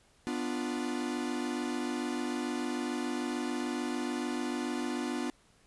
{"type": "chord", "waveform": "45% pulse", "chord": "B diminished", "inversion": "none", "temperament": "equal", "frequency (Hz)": [246.9, 293.7, 349.2], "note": ["B3", "D4", "F4"], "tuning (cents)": [0, 0, 0], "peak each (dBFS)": [-35, -37, -38], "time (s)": [0.27, 5.3], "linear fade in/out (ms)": 0, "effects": ["pink hiss -65 dBFS RMS until 5.66 s", "resampled to 24000 Hz"]}